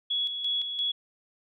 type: tone with tremolo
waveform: sine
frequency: 3365 Hz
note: G#7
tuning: 22 cents sharp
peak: -25 dBFS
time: 0.1-0.92 s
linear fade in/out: 10 ms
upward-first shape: square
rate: 2.9 Hz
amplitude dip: 50%
effects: none